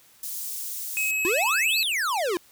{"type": "high-pass noise", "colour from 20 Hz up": "white", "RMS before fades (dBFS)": -33, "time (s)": [0.23, 1.11], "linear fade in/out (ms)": 2, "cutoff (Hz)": 6800, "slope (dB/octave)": 12}
{"type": "tone with pitch glide", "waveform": "square", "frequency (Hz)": [2559, 2598], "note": ["D#7", "E7"], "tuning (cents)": [48, -26], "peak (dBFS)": -24, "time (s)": [0.97, 1.83], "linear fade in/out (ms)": 0, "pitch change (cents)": 26, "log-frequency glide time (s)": [1.08, 1.63]}
{"type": "exponential two-way sweep", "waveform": "square", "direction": "up then down", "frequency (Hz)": [325.4, 4720, 325.4], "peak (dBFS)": -24, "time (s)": [1.25, 2.37], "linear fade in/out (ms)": 0, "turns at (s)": 1.79}
{"effects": ["white hiss -56 dBFS RMS until 2.51 s"]}